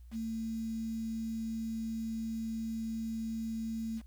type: tone with quantisation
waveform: sine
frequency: 224.3 Hz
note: A3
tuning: 34 cents sharp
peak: -34 dBFS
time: 0.11-4.02 s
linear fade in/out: 50 ms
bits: 9
effects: added 60 Hz sine -49 dBFS peak until 4.06 s + white hiss -75 dBFS RMS until 4.06 s

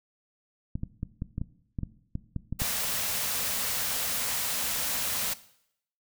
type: clicks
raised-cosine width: 5 ms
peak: -19 dBFS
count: 12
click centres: 0.755 / 0.834 / 1.031 / 1.221 / 1.381 / 1.415 / 1.788 / 1.833 / 2.154 / 2.363 / 2.526 / 2.619 s
type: band-stop noise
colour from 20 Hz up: white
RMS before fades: -30 dBFS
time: 2.59-5.34 s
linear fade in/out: 10 ms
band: 290 to 430 Hz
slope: 96 dB/octave
effects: noise-tail reverb RT60 0.7 s tail -17 dB re dry

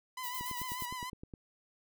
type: tone with vibrato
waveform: sawtooth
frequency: 997 Hz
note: B5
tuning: 16 cents sharp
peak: -35 dBFS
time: 0.17-1.1 s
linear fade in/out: 5 ms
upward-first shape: triangle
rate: 6.8 Hz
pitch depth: 59 cents each way
type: noise with tremolo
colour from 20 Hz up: violet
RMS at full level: -41 dBFS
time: 0.23-0.86 s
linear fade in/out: 10 ms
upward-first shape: square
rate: 8.8 Hz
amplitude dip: 60%
type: click train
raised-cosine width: 3 ms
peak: -32 dBFS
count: 10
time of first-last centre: 0.41-1.338 s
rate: 9.7 Hz
effects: none

